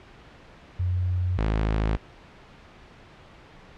sine / sawtooth tone pair in turn, 90.3 / 53.52 Hz, F#2 / A1, -42 / -47 cents, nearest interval major sixth, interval 905 cents, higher first, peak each -22 / -18 dBFS, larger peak second, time 0.79-1.38 / 1.38-1.97 s, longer neither, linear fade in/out 10 ms, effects pink hiss -49 dBFS RMS until 3.77 s + low-pass 3000 Hz 12 dB/octave

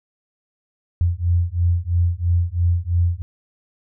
sine beating tone pair, 85.4 / 88.4 Hz, F2 / F2, -38 / +22 cents, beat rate 3 Hz, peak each -19 dBFS, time 1.01-3.22 s, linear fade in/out 0 ms, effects none

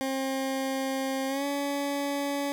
20% pulse tone with pitch glide, 267 to 282.9 Hz, C4 to C#4, +35 to +35 cents, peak -23 dBFS, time 0.01-2.52 s, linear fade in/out 0 ms, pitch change +100 cents, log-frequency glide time 1.28-1.45 s, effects none

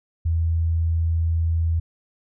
sine tone, 82.41 Hz, E2, in tune, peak -18 dBFS, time 0.25-1.8 s, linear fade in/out 10 ms, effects none

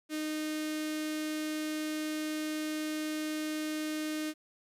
sawtooth tone with notch filter, 308 Hz, D#4, 17 cents flat, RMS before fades -35 dBFS, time 0.09-4.34 s, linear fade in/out 50 ms, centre 870 Hz, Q 0.9, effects resampled to 32000 Hz + 11-bit

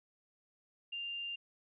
sine tone, 2794 Hz, F7, in tune, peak -38 dBFS, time 0.92-1.36 s, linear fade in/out 10 ms, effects none

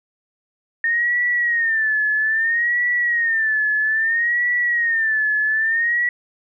sine tone with vibrato, 1827 Hz, A#6, 35 cents flat, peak -16 dBFS, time 0.84-6.09 s, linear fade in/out 2 ms, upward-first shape sine, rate 0.61 Hz, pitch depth 110 cents each way, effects none

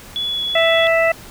sine tone with vibrato, 3397 Hz, G#7, 38 cents sharp, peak -19 dBFS, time 0.16-0.87 s, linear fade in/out 0 ms, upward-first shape triangle, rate 2.7 Hz, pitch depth 9 cents each way
harmonic tone, 659.3 Hz, E5, in tune, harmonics 1 / 2 / 3 / 4, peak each -14 / -24 / -18 / -23 dBFS, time 0.55-1.12 s, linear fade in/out 5 ms
effects pink hiss -39 dBFS RMS until 1.3 s

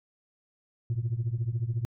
sine tone with tremolo, 116.54 Hz, A#2, in tune, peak -21 dBFS, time 0.9-1.85 s, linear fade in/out 0 ms, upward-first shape triangle, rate 14 Hz, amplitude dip 95%, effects tanh soft clip ceiling -23 dBFS

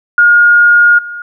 sine tone with level steps, 1427 Hz, F6, 37 cents sharp, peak -3 / -21 dBFS, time 0.18-1.22 s, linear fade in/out 2 ms, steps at 0.98 s, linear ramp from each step 10 ms, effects none

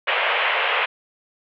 white band-pass noise, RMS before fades -21 dBFS, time 0.07-0.86 s, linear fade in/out 10 ms, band 460 to 3000 Hz, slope 48 dB/octave, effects none

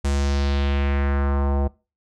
square tone with low-pass filter sweep, 70 Hz, C#2, 18 cents sharp, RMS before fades -21 dBFS, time 0.04-1.68 s, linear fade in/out 10 ms, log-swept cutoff 8500 to 720 Hz, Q 1.9, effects noise-tail reverb RT60 0.3 s tail -22 dB re dry

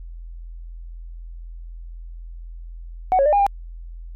sine tone with pitch steps, 745 / 551 / 599 / 811 / 799 Hz, F#5 / C#5 / D5 / G#5 / G5, +12 / -11 / +34 / -41 / +33 cents, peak -12 dBFS, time 3.12-3.465 s, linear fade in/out 0 ms, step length 69 ms, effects tanh soft clip ceiling -10 dBFS + added 42 Hz sine -33 dBFS peak until 4.15 s

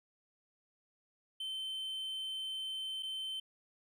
triangle tone with dropouts, 3087 Hz, G7, 27 cents flat, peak -36 dBFS, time 1.4-3.4 s, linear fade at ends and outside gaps 5 ms, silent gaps 3.026-3.03 s, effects none

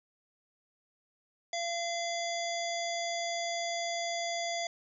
harmonic tone, 684 Hz, F5, 36 cents flat, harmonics 1 / 3 / 5 / 7 / 9 / 10, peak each -34 / -39 / -41 / -42 / -44 / -44 dBFS, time 1.53-4.67 s, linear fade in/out 2 ms, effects none

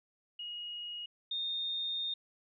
sine tone pair in turn, 2884 / 3663 Hz, F#7 / A#7, -45 / -31 cents, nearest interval major third, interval 414 cents, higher second, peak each -39 / -33 dBFS, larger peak second, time 0.39-1.06 / 1.31-2.14 s, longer second, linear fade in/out 5 ms, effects none

